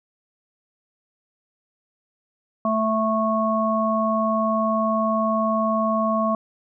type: harmonic tone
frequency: 220 Hz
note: A3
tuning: in tune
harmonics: 1 / 3 / 5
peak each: -23 / -23 / -23 dBFS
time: 2.65-6.35 s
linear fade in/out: 2 ms
effects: none